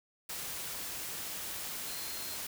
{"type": "tone in noise", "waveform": "sine", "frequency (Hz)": 4186, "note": "C8", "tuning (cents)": 0, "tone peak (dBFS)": -47, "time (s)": [1.87, 2.36], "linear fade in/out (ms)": 5, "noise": "white", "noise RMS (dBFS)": -40, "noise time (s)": [0.29, 2.47], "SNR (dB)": -10, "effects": []}